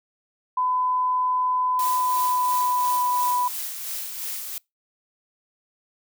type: tone with pitch glide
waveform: sine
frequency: 1007 to 988.6 Hz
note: B5 to B5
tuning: +33 to +1 cents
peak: -20 dBFS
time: 0.57-3.48 s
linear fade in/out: 5 ms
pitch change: -32 cents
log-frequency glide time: 1.76-3.27 s
type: noise with tremolo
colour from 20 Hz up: blue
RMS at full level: -30 dBFS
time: 1.79-4.58 s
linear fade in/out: 2 ms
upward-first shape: sine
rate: 2.9 Hz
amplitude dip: 40%
effects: noise-tail reverb RT60 0.2 s tail -25 dB re dry